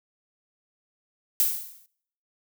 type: noise with exponential decay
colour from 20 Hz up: violet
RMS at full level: -19 dBFS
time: 1.4-1.86 s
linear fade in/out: 0 ms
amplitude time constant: 99 ms
effects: noise-tail reverb RT60 0.7 s tail -24 dB re dry